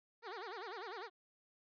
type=tone with vibrato; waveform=15% pulse; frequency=415.3 Hz; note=G#4; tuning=in tune; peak=-38 dBFS; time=0.22-1.1 s; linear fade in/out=50 ms; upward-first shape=sine; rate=10 Hz; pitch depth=250 cents each way; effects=resampled to 11025 Hz